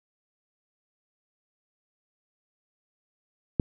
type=click; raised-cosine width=3 ms; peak=-9 dBFS; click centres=3.598 s; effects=none